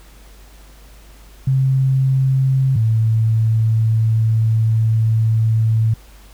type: tone pair in turn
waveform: sine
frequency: 132.9 / 111.52 Hz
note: C3 / A2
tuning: +27 / +24 cents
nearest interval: minor third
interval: 303 cents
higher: first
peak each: -12 dBFS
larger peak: neither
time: 1.47-2.76 / 2.76-5.94 s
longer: second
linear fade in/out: 5 ms
effects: added 50 Hz sine -41 dBFS peak until 6.33 s + pink hiss -48 dBFS RMS until 6.33 s